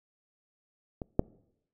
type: clicks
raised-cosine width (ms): 2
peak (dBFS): -23 / -9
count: 2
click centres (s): 1.018 / 1.194
effects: noise-tail reverb RT60 0.8 s tail -24 dB re dry